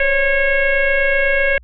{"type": "tone with frequency modulation", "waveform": "sine", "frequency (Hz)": 1100, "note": "C#6", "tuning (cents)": -14, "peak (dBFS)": -12, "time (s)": [0, 1.58], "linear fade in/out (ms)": 2, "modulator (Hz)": 543, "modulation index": 2.4, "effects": ["added 60 Hz sine -41 dBFS peak until 1.63 s"]}